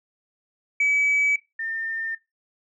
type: tone pair in turn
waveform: sine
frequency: 2286 / 1806.9 Hz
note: D7 / A6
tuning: -47 / +46 cents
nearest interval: major third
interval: 407 cents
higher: first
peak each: -16 / -27 dBFS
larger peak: first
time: 0.8-1.36 / 1.59-2.15 s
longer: neither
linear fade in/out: 5 ms
effects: noise-tail reverb RT60 0.2 s tail -18 dB re dry + tanh soft clip ceiling -15 dBFS